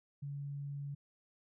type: tone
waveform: sine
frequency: 141.9 Hz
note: C#3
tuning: 41 cents sharp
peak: -39 dBFS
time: 0.22-0.95 s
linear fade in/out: 10 ms
effects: none